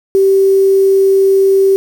sine tone with quantisation, 388.1 Hz, G4, 17 cents flat, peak -6 dBFS, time 0.15-1.76 s, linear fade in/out 0 ms, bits 5, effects none

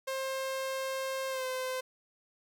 sawtooth tone with pitch glide, 531 to 515.3 Hz, C5 to C5, +25 to -27 cents, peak -29 dBFS, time 0.07-1.81 s, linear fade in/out 10 ms, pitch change -52 cents, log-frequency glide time 1.29-1.45 s, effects none

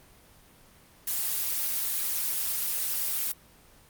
blue noise, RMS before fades -29 dBFS, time 1.07-3.32 s, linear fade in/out 5 ms, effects pink hiss -56 dBFS RMS until 3.89 s + Opus 24 kbps

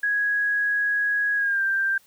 sine tone with pitch glide, 1661.2 to 1578.9 Hz, G#6 to G6, 0 to +12 cents, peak -20 dBFS, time 0.03-1.98 s, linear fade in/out 5 ms, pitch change -88 cents, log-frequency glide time 1.36-1.62 s, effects white hiss -58 dBFS RMS until 2.06 s

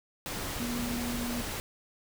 sine tone in noise, 240.3 Hz, B3, 47 cents flat, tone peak -33 dBFS, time 0.6-1.41 s, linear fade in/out 0 ms, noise pink, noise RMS -36 dBFS, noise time 0.26-1.6 s, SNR 0 dB, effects none

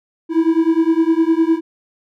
triangle beating tone pair, 321.9 / 331.7 Hz, E4 / E4, -41 / +11 cents, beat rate 9.8 Hz, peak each -13 dBFS, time 0.29-1.61 s, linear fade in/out 50 ms, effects none

